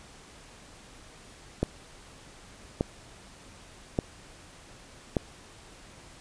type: click train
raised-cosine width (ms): 2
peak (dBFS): -11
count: 4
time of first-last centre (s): 1.63-5.168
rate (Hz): 0.848
effects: pink hiss -51 dBFS RMS until 6.2 s + resampled to 22050 Hz